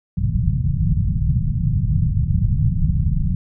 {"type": "low-pass noise", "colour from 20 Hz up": "white", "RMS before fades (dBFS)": -18, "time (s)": [0.17, 3.35], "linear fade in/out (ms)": 5, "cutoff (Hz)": 170, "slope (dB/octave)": 48, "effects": []}